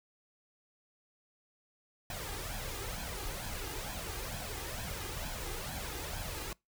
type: noise with flanger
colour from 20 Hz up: pink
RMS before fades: -40 dBFS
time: 2.1-6.53 s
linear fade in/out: 2 ms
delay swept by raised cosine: 1.2 to 2.5 ms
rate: 2.2 Hz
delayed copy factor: +0.65
effects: noise-tail reverb RT60 0.2 s tail -25 dB re dry